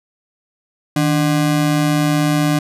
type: ring-modulated tone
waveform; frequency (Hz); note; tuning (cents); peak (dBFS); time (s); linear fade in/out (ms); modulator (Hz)
square; 224.4; A3; +34; -11; 0.96-2.59; 5; 68.1
effects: resampled to 32000 Hz